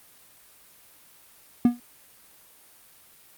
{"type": "tone with exponential decay", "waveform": "triangle", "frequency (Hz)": 241.1, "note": "B3", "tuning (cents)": -41, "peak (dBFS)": -9, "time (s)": [1.65, 1.8], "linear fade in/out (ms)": 2, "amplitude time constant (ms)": 31, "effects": ["white hiss -54 dBFS RMS until 3.37 s", "Opus 32 kbps"]}